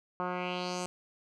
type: tone with low-pass filter sweep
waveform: 10% pulse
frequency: 180 Hz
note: F#3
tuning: 47 cents flat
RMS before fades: -35 dBFS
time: 0.2-0.86 s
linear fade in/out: 0 ms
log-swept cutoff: 1200 to 8100 Hz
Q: 2.9
effects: none